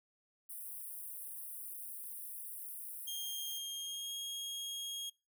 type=high-pass noise; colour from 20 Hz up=white; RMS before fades=-46 dBFS; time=0.49-3.59 s; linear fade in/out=10 ms; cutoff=8900 Hz; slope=96 dB/octave
type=tone with pitch glide; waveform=sawtooth; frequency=3221 to 3268 Hz; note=G7 to G#7; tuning=+46 to -29 cents; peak=-37 dBFS; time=3.07-5.1 s; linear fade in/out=10 ms; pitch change=+25 cents; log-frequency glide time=3.74-4.14 s
effects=noise-tail reverb RT60 0.3 s tail -25 dB re dry